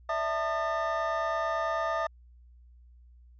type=tone cluster; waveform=triangle; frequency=588 / 657 / 894 / 1220 / 1784 Hz; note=D5 / E5 / A5 / D#6 / A6; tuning=+2 / -6 / +27 / -34 / +23 cents; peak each=-37 / -29 / -35 / -30 / -36 dBFS; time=0.09-2.07 s; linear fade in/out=5 ms; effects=added 60 Hz sine -52 dBFS peak until 3.39 s + resampled to 16000 Hz